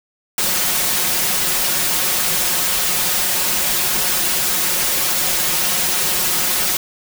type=noise with comb filter; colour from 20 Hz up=white; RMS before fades=-18 dBFS; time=0.38-6.77 s; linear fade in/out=2 ms; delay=5.5 ms; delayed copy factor=+0.75; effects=none